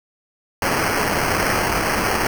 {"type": "noise with sample-and-hold", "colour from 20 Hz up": "blue", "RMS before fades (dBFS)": -20, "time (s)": [0.62, 2.27], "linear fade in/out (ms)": 2, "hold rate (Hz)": 3675, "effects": []}